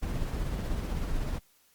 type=noise with tremolo; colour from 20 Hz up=brown; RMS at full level=-30 dBFS; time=0.02-1.39 s; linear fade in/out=10 ms; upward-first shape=sine; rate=16 Hz; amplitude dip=30%; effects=white hiss -65 dBFS RMS until 1.74 s + Opus 48 kbps